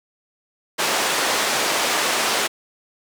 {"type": "band-pass noise", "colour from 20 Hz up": "pink", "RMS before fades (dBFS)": -21, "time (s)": [0.78, 2.48], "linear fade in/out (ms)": 20, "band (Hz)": [480, 8800], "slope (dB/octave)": 12, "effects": []}